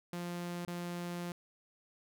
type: tone with dropouts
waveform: sawtooth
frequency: 174.61 Hz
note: F3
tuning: in tune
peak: -34 dBFS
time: 0.13-1.32 s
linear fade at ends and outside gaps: 2 ms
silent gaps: 0.65-0.677 s
effects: none